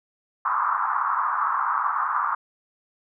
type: band-pass noise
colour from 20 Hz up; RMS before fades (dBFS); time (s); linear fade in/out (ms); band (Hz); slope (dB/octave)
white; -24; 0.45-2.35; 5; 960 to 1300; 48
effects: none